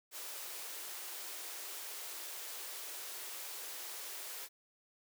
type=high-pass noise; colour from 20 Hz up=white; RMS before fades=-45 dBFS; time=0.11-4.49 s; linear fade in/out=50 ms; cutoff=330 Hz; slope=48 dB/octave; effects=none